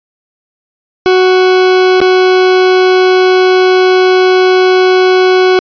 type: tone with dropouts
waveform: 40% pulse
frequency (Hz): 370.6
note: F#4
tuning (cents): +3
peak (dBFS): -4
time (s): 1.06-5.59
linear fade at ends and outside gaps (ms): 0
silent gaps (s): 2.004-2.015
effects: resampled to 11025 Hz